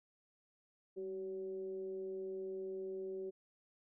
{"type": "tone with frequency modulation", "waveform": "sine", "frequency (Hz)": 380, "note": "F#4", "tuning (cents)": 46, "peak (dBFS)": -40, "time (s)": [0.96, 3.31], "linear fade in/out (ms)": 20, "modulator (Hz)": 185, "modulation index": 0.37, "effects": []}